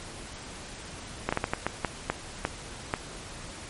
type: slowing click train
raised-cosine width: 0.5 ms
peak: -10 dBFS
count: 10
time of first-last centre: 1.29-2.939 s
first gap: 35 ms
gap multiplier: 1.39
effects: pink hiss -42 dBFS RMS until 3.69 s + MP3 48 kbps